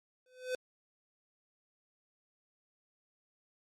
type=tone with exponential growth; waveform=square; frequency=507 Hz; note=B4; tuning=45 cents sharp; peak=-31 dBFS; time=0.26-0.55 s; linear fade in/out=2 ms; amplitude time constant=63 ms; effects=low-pass 9000 Hz 12 dB/octave + Opus 48 kbps